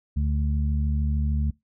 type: harmonic tone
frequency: 73.3 Hz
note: D2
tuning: 3 cents flat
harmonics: 1 / 2 / 3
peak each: -22 / -30 / -32 dBFS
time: 0.16-1.51 s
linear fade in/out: 10 ms
effects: noise-tail reverb RT60 0.2 s tail -24 dB re dry